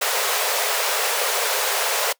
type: high-pass noise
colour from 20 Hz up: pink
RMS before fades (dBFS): -22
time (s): 0.01-2.13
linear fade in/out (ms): 10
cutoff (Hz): 420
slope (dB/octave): 96
effects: noise-tail reverb RT60 0.1 s tail -22 dB re dry